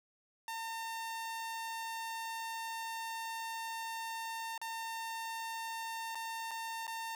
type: tone with dropouts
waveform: sawtooth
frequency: 907 Hz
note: A#5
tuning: 48 cents flat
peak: -35 dBFS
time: 0.48-7.15 s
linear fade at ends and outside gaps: 1 ms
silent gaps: 4.578-4.615 / 6.148-6.154 / 6.51-6.514 / 6.868-6.878 s
effects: none